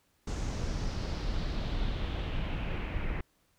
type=noise with low-pass filter sweep; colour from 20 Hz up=brown; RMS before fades=-33 dBFS; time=0.27-3.21 s; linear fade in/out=5 ms; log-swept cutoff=6900 to 2200 Hz; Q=2.8; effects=pink hiss -71 dBFS RMS until 3.58 s